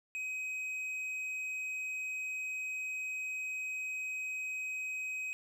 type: tone with tanh clipping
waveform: sine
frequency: 2526 Hz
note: D#7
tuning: 26 cents sharp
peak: -37 dBFS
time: 0.15-5.33 s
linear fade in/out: 0 ms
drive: 6 dB
effects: none